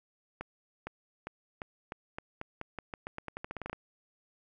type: accelerating click train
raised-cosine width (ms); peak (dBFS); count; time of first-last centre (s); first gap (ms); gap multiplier
0.5; -23; 21; 0.41-3.73; 460; 0.87
effects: none